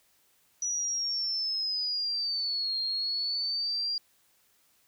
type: linear two-way sweep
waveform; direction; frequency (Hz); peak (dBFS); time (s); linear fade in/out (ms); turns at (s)
sine; down then up; 5890 to 4209 to 4793; -28; 0.62-3.98; 2; 2.8
effects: white hiss -67 dBFS RMS until 4.87 s